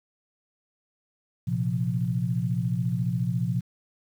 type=chord; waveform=sine; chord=Bb suspended second; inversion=none; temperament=equal; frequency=116.54 / 130.81 / 174.61 Hz; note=Bb2 / C3 / F3; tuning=0 / 0 / 0 cents; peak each=-28 dBFS; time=1.47-3.61 s; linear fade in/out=10 ms; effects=9-bit